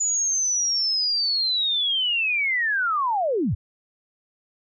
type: linear sweep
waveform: sine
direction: down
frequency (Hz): 6970 to 65.1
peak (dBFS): -20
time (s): 0-3.55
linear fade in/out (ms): 10
effects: none